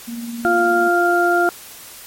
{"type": "tone with tremolo", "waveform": "sine", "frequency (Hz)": 234.4, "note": "A#3", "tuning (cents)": 10, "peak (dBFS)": -23, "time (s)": [0.07, 0.89], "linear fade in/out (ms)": 20, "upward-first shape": "triangle", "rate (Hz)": 19, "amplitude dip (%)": 50}
{"type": "harmonic tone", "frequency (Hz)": 349.2, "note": "F4", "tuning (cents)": 0, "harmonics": [1, 2, 4], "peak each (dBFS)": [-17, -17, -17], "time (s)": [0.45, 1.49], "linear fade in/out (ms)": 0}
{"effects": ["white hiss -38 dBFS RMS until 2.06 s", "MP3 64 kbps"]}